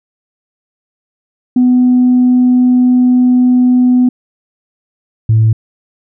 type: tone pair in turn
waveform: sine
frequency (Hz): 249.8 / 110.79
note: B3 / A2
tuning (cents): +20 / +12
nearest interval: octave + major second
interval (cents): 1408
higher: first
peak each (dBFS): -4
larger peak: neither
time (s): 1.56-4.09 / 5.29-5.53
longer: first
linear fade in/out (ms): 5
effects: tanh soft clip ceiling -2 dBFS